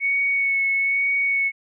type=tone with vibrato; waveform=sine; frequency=2217 Hz; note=C#7; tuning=in tune; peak=-18 dBFS; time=0-1.52 s; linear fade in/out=50 ms; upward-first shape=sine; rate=1.1 Hz; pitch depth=16 cents each way; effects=none